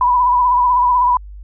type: tone with vibrato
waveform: sine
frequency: 987.8 Hz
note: B5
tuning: in tune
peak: -10 dBFS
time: 0.01-1.17 s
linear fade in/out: 2 ms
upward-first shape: sine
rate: 16 Hz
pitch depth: 42 cents each way
effects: added 50 Hz sine -31 dBFS peak until 1.43 s